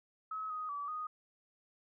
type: tone with pitch steps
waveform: sine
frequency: 1283 / 1250 / 1150 / 1242 Hz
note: E6 / D#6 / D6 / D#6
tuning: -47 / +8 / -37 / -3 cents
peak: -37 dBFS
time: 0.31-1.07 s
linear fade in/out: 5 ms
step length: 190 ms
effects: none